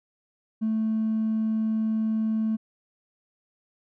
sine tone with hard clipping, 220 Hz, A3, in tune, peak -23 dBFS, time 0.61-2.57 s, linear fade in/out 20 ms, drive 1 dB, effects none

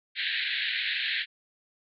pink band-pass noise, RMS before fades -30 dBFS, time 0.15-1.26 s, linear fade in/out 50 ms, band 1600 to 4200 Hz, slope 96 dB/octave, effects none

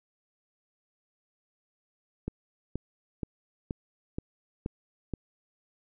click train, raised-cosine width 3 ms, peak -19 dBFS, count 7, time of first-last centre 2.28-5.137 s, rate 2.1 Hz, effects none

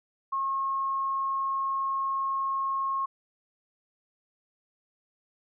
sine tone, 1083 Hz, C#6, 41 cents flat, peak -26 dBFS, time 0.32-3.06 s, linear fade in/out 10 ms, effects none

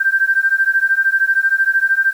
sine beating tone pair, 1568 / 1581 Hz, G6 / G6, 0 / +14 cents, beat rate 13 Hz, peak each -15 dBFS, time 0-2.13 s, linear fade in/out 10 ms, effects 7-bit

